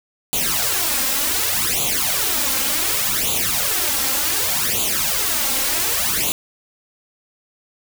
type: noise with flanger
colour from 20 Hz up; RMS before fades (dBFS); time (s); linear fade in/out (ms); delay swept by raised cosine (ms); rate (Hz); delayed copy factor
white; -20; 0.33-6.32; 0; 0.28 to 3.78; 0.67; +0.8
effects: none